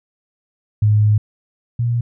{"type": "tone pair in turn", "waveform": "sine", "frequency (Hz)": [105.8, 118.76], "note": ["G#2", "A#2"], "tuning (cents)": [33, 33], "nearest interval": "major second", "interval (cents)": 200, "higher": "second", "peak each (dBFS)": [-10, -15], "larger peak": "first", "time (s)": [[0.82, 1.18], [1.79, 2.01]], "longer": "first", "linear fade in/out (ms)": 5, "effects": []}